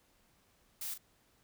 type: noise with echo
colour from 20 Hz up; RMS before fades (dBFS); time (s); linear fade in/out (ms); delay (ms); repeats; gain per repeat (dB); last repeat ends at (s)
blue; -40; 0.81-0.94; 5; 39; 1; -9; 0.979
effects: pink hiss -70 dBFS RMS until 1.43 s